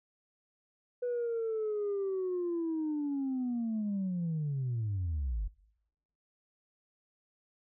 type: linear sweep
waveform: sine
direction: down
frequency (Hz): 493.9 to 44.72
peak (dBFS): -29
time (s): 1.02-5.48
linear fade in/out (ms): 10
effects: noise-tail reverb RT60 0.9 s tail -25 dB re dry + tanh soft clip ceiling -28 dBFS